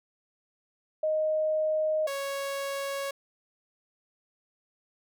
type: tone pair in turn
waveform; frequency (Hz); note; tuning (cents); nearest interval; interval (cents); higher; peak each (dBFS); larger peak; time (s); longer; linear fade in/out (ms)
sine / sawtooth; 622 / 554.1; D#5 / C#5; -1 / -1; major second; 200; first; -24 / -27; first; 1.03-2.07 / 2.07-3.11; neither; 5
effects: none